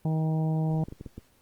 harmonic tone, 158.2 Hz, D#3, 29 cents sharp, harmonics 1 / 2 / 3 / 4 / 5 / 6, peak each -24 / -36 / -39 / -40 / -40 / -48 dBFS, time 0.05-0.84 s, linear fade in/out 2 ms
clicks, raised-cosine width 3 ms, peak -26 dBFS, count 5, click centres 0.885 / 0.924 / 1.011 / 1.062 / 1.18 s
effects pink hiss -63 dBFS RMS until 1.41 s + Opus 24 kbps

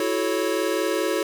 square chord, F# minor seventh, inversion third, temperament equal with one note detuned, 329.6 / 370 / 434.7 / 554.4 Hz, E4 / F#4 / A4 / C#5, 0 / 0 / -21 / 0 cents, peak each -28 dBFS, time 0-1.23 s, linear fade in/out 2 ms, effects none

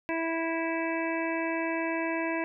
harmonic tone, 328.4 Hz, E4, 6 cents flat, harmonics 1 / 2 / 3 / 5 / 6 / 7 / 8, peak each -31 / -34 / -36 / -38 / -39 / -39 / -40 dBFS, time 0.09-2.44 s, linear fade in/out 0 ms, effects none

